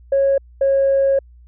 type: tone pair in turn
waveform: sine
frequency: 549 / 546.1 Hz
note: C#5 / C#5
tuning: -17 / -26 cents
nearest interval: unison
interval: 9 cents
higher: first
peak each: -11 dBFS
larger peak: neither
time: 0.12-0.38 / 0.61-1.19 s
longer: second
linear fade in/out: 5 ms
effects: tanh soft clip ceiling -9 dBFS + added 60 Hz sine -42 dBFS peak until 1.47 s